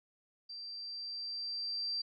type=tone with level ramp; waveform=sine; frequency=4699 Hz; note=D8; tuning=in tune; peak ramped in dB=-43 to -33 dBFS; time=0.49-2.02 s; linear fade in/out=10 ms; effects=none